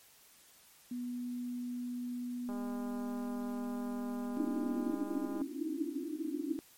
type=tone; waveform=sine; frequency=245 Hz; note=B3; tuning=14 cents flat; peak=-36 dBFS; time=0.91-4.92 s; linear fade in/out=5 ms
type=click train; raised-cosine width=1 ms; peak=-33 dBFS; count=595; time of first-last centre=2.49-5.416 s; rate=203 Hz
type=band-pass noise; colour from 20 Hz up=white; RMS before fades=-37 dBFS; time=4.37-6.59 s; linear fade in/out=0 ms; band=270 to 330 Hz; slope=96 dB/octave
effects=white hiss -61 dBFS RMS until 6.77 s + MP3 64 kbps